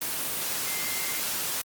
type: tone in noise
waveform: sine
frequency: 2093 Hz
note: C7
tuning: in tune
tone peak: -37 dBFS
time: 0.66-1.2 s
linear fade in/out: 10 ms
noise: white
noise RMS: -30 dBFS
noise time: 0.01-1.62 s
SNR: -10 dB
effects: high-pass 100 Hz 12 dB/octave + Opus 24 kbps